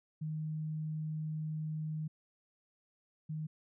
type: tone pair in turn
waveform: sine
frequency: 155.4 / 155.4 Hz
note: D#3 / D#3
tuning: -2 / -2 cents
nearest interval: unison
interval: 0 cents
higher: neither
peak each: -35 / -36 dBFS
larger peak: first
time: 0.21-2.08 / 3.29-3.47 s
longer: first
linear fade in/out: 10 ms
effects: none